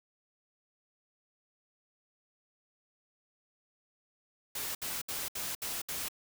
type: noise bursts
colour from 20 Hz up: white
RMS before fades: -37 dBFS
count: 6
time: 4.55-6.085 s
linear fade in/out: 5 ms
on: 200 ms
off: 67 ms
effects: none